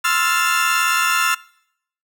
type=chord; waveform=30% pulse; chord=F major seventh; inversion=second; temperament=equal; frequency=1046.5 / 1318.5 / 1396.9 / 1760 Hz; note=C6 / E6 / F6 / A6; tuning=0 / 0 / 0 / 0 cents; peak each=-22 / -18 / -17 / -21 dBFS; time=0.04-1.35 s; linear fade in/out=10 ms; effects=noise-tail reverb RT60 0.7 s tail -22 dB re dry